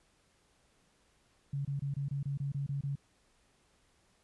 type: tone bursts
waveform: sine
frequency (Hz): 140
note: C#3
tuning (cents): +18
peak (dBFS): -32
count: 10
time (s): 1.53-2.955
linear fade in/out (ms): 5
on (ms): 120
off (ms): 25
effects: pink hiss -70 dBFS RMS until 4.23 s + resampled to 24000 Hz